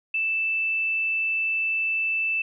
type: tone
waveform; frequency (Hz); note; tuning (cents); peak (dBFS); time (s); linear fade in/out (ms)
sine; 2644; E7; +5; -22; 0.14-2.42; 5
effects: none